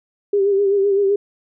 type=tone with vibrato; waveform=sine; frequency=398.1 Hz; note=G4; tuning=27 cents sharp; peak=-13 dBFS; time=0.33-1.16 s; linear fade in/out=5 ms; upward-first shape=sine; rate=7.8 Hz; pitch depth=47 cents each way; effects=none